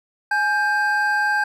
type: tone pair together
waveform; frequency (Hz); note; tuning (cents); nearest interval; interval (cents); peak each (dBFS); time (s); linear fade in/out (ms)
triangle; 837.5 / 1581; G#5 / G6; +14 / +14; major seventh; 1100; -20 / -17; 0.31-1.44; 5
effects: none